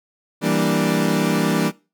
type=chord; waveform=30% pulse; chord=E half-diminished seventh; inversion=none; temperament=equal; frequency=164.81 / 196 / 233.1 / 293.7 Hz; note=E3 / G3 / Bb3 / D4; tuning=0 / 0 / 0 / 0 cents; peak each=-20 dBFS; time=0.41-1.72 s; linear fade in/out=50 ms; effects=noise-tail reverb RT60 0.3 s tail -21 dB re dry